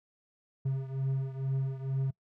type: beating tone pair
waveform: triangle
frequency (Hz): 133.6 / 135.8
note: C3 / C#3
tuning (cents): +36 / -35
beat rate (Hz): 2.2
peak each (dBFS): -29 / -33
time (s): 0.65-2.11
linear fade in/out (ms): 10
effects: noise-tail reverb RT60 0.1 s tail -24 dB re dry